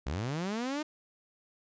sawtooth linear sweep, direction up, 58.27 to 311.1 Hz, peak -28 dBFS, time 0.06-0.83 s, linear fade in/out 10 ms, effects resampled to 16000 Hz

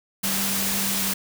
sine tone in noise, 196 Hz, G3, in tune, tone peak -30 dBFS, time 0.23-1.14 s, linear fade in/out 10 ms, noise white, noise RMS -25 dBFS, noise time 0.23-1.14 s, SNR -8 dB, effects none

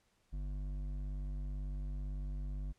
triangle tone with hard clipping, 49 Hz, G1, in tune, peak -39 dBFS, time 0.32-2.73 s, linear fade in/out 20 ms, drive 13 dB, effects pink hiss -75 dBFS RMS until 2.78 s + low-pass 10000 Hz 12 dB/octave

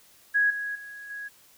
sine tone with level steps, 1661.2 Hz, G#6, in tune, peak -19 / -29 / -39 / -34 dBFS, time 0.34-1.29 s, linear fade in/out 20 ms, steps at 0.5 / 0.75 / 1.1 s, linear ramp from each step 5 ms, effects white hiss -57 dBFS RMS until 1.57 s

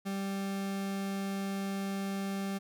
40% pulse tone, 196 Hz, G3, in tune, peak -32 dBFS, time 0.05-2.59 s, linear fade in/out 20 ms, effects none

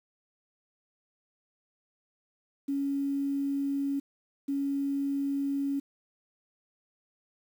sine tone pair in turn, 278.8 / 278.8 Hz, C#4 / C#4, +10 / +10 cents, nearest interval unison, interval 0 cents, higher neither, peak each -27 dBFS, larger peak neither, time 2.68-4 / 4.48-5.8 s, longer neither, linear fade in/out 10 ms, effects 9-bit

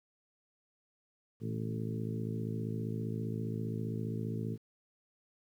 harmonic tone with a mistuned harmonic, 55.1 Hz, A1, 3 cents sharp, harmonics 2 / 3 / 4 / 5 / 6 / 7 / 8, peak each -37 / -41 / -40 / -46 / -48 / -47 / -46 dBFS, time 1.4-4.58 s, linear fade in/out 50 ms, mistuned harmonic 2, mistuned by +71 cents, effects 11-bit

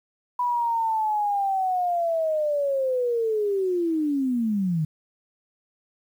sine linear sweep, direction down, 987.8 to 150 Hz, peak -21 dBFS, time 0.39-4.85 s, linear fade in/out 5 ms, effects 9-bit

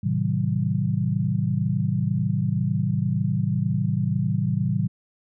sine chord, A diminished seventh, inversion none, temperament just, 110 / 132 / 158.4 / 190.08 Hz, A2 / C3 / Eb3 / Gb3, 0 / +16 / +31 / +47 cents, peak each -26 dBFS, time 0.03-4.88 s, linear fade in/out 10 ms, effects none

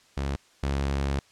sawtooth tone pair in turn, 69.2 / 69.2 Hz, C#2 / C#2, -2 / -2 cents, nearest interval unison, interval 0 cents, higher neither, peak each -23 / -21 dBFS, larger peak second, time 0.17-0.36 / 0.63-1.19 s, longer second, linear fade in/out 0 ms, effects white hiss -59 dBFS RMS until 1.31 s + low-pass 7000 Hz 12 dB/octave

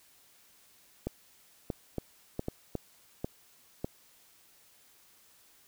clicks, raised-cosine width 2 ms, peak -19 dBFS, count 8, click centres 1.07 / 1.702 / 1.983 / 2.394 / 2.484 / 2.753 / 3.245 / 3.845 s, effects white hiss -62 dBFS RMS until 5.67 s

